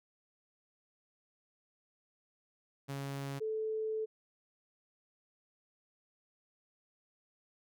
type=tone pair in turn; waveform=sawtooth / sine; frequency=138.59 / 437.1 Hz; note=C#3 / A4; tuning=0 / -11 cents; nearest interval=octave + minor sixth; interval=1989 cents; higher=second; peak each=-34 / -33 dBFS; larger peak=second; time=2.88-3.4 / 3.4-4.06 s; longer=second; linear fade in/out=20 ms; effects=none